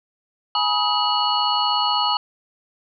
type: tone cluster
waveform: sine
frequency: 835 / 971 / 1263 / 2921 / 4368 Hz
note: G#5 / B5 / D#6 / F#7 / C#8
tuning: +9 / -30 / +26 / -23 / -26 cents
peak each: -24 dBFS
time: 0.55-2.17 s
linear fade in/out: 2 ms
effects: none